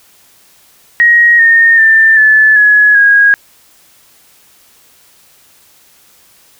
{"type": "tone with pitch steps", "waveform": "sine", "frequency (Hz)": [1887, 1835.4, 1785.2, 1736.4, 1688.9, 1642.7], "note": ["A#6", "A#6", "A6", "A6", "G#6", "G#6"], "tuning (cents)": [21, -27, 25, -23, 29, -19], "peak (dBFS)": -3, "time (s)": [1, 3.34], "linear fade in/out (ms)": 0, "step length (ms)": 390, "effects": ["white hiss -46 dBFS RMS until 6.59 s"]}